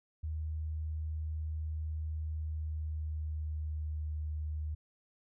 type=tone with pitch glide; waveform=sine; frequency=78 to 76.57 Hz; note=D#2 to D#2; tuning=+5 to -27 cents; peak=-34 dBFS; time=0.23-4.75 s; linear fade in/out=10 ms; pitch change=-32 cents; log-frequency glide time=2.26-4.1 s; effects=none